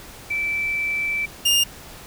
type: tone pair in turn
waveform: sine / sawtooth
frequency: 2325 / 2818 Hz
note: D7 / F7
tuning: -18 / +15 cents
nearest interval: minor third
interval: 333 cents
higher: second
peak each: -21 / -12 dBFS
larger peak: second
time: 0.3-1.26 / 1.45-1.64 s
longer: first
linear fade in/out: 10 ms
effects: pink hiss -41 dBFS RMS until 2.06 s